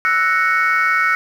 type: chord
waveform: sine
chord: F# dominant seventh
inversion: third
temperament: equal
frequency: 1318.5 / 1480 / 1864.7 / 2217 Hz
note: E6 / F#6 / A#6 / C#7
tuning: 0 / 0 / 0 / 0 cents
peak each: -17 / -17 / -20 / -18 dBFS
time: 0.05-1.15 s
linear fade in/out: 0 ms
effects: tanh soft clip ceiling -7 dBFS + 7-bit